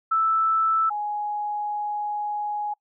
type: tone pair in turn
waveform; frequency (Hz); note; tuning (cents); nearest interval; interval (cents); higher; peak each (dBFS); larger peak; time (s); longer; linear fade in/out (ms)
sine; 1318.5 / 833.7; E6 / G#5; 0 / +6; minor sixth; 794; first; -18 / -25; first; 0.11-0.9 / 0.9-2.74; second; 10
effects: noise-tail reverb RT60 0.1 s tail -24 dB re dry